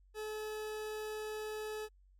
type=tone; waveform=40% pulse; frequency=429.2 Hz; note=A4; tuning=43 cents flat; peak=-38 dBFS; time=0.14-1.89 s; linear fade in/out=50 ms; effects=added 47 Hz sine -61 dBFS peak until 2.19 s + MP3 64 kbps